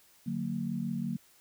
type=chord; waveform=sine; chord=D augmented; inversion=none; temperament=just; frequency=146.83 / 183.54 / 229.4 Hz; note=D3 / F#3 / A#3; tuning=0 / -14 / -28 cents; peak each=-38 / -35 / -34 dBFS; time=0.26-1.17 s; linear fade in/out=10 ms; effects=white hiss -62 dBFS RMS until 1.4 s